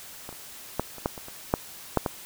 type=clicks; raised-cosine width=1 ms; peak=-24 / -29 / -10 / -27 / -10 / -24 / -28 / -6 / -6 / -11 dBFS; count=10; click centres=0.291 / 0.327 / 0.796 / 0.983 / 1.059 / 1.178 / 1.284 / 1.539 / 1.973 / 2.062 s; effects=white hiss -44 dBFS RMS until 2.25 s